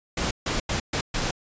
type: noise bursts at uneven times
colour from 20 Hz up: pink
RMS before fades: -26 dBFS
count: 5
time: 0.17-0.31 / 0.46-0.6 / 0.69-0.8 / 0.93-1.01 / 1.14-1.31 s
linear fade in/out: 5 ms
effects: resampled to 16000 Hz